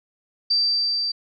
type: tone with level ramp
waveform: sine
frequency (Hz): 4670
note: D8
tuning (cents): -11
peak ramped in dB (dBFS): -16 to -22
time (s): 0.5-1.12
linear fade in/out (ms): 10
effects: none